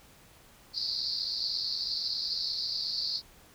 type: band-pass noise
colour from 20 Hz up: white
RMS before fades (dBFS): -33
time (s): 0.73-3.22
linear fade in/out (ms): 50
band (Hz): 4200 to 4900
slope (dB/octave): 96
effects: pink hiss -57 dBFS RMS until 3.54 s